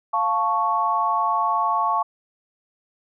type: chord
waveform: sine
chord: F augmented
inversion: none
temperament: equal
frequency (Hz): 698.5 / 880 / 1108.7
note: F5 / A5 / C#6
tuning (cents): 0 / 0 / 0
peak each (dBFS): -26 / -23 / -21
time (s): 0.13-2.03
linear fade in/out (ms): 10
effects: none